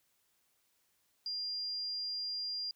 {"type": "tone", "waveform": "triangle", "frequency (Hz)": 4800, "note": "D8", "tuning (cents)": 37, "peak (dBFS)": -32, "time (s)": [1.26, 2.71], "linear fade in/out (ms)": 2, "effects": ["tanh soft clip ceiling -34 dBFS", "white hiss -75 dBFS RMS until 2.75 s"]}